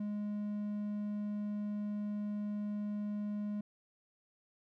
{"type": "tone", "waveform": "triangle", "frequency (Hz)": 207.7, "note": "G#3", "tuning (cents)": 0, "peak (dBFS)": -33, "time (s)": [0, 3.61], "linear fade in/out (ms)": 5, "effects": []}